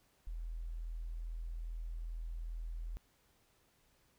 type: tone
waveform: sine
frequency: 41.2 Hz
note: E1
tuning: in tune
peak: -39 dBFS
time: 0.27-2.97 s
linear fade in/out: 0 ms
effects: pink hiss -72 dBFS RMS until 4.18 s